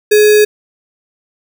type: tone with sample-and-hold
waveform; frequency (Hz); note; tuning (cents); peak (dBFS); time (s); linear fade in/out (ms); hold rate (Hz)
sine; 422.1; G#4; +28; -4; 0.11-0.45; 10; 2100
effects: none